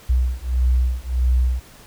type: beating tone pair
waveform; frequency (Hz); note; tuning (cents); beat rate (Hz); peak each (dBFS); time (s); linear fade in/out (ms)
sine; 61.74 / 63.34; B1 / B1; 0 / +44; 1.6; -19; 0.09-1.6; 10
effects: pink hiss -46 dBFS RMS until 1.86 s